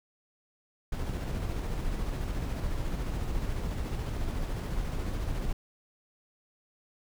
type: noise with tremolo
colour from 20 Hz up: brown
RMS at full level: -31 dBFS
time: 0.92-5.53 s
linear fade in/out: 5 ms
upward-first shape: square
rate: 14 Hz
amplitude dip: 25%
effects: none